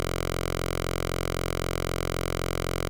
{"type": "tone with notch filter", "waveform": "5% pulse", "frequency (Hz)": 43.87, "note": "F1", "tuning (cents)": 9, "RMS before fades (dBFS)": -29, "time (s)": [0, 2.89], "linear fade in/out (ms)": 0, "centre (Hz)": 230, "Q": 1, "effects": []}